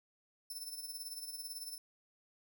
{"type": "tone with tremolo", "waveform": "15% pulse", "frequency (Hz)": 5300, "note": "E8", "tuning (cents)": 9, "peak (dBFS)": -35, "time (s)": [0.5, 1.78], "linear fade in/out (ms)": 2, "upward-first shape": "sine", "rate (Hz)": 18, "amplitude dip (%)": 60, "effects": []}